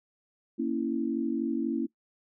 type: chord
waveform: sine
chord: A# diminished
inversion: none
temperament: equal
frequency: 233.1 / 277.2 / 329.6 Hz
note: A#3 / C#4 / E4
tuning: 0 / 0 / 0 cents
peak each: -31 dBFS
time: 0.58-1.87 s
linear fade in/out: 20 ms
effects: noise-tail reverb RT60 0.1 s tail -20 dB re dry